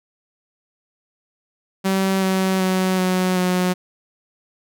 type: tone with pitch steps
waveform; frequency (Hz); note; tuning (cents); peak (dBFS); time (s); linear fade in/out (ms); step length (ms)
sawtooth; 191.8 / 189.27 / 186.77 / 184.31 / 181.87; G3 / F#3 / F#3 / F#3 / F#3; -37 / +40 / +17 / -6 / -30; -13; 1.84-3.74; 20; 380
effects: none